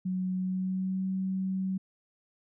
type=tone with pitch glide; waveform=sine; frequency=185 to 189.32 Hz; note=F#3 to F#3; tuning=0 to +40 cents; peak=-28 dBFS; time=0.05-1.78 s; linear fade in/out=10 ms; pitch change=+40 cents; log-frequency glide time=0.35-1.07 s; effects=none